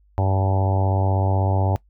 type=harmonic tone; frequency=96.1 Hz; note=G2; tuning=34 cents flat; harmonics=1 / 2 / 3 / 4 / 5 / 6 / 7 / 8 / 9 / 10; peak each=-18 / -33 / -31 / -32 / -35 / -30 / -31 / -30 / -30 / -39 dBFS; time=0.18-1.76 s; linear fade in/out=0 ms; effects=noise-tail reverb RT60 0.1 s tail -20 dB re dry + added 50 Hz sine -54 dBFS peak until 1.89 s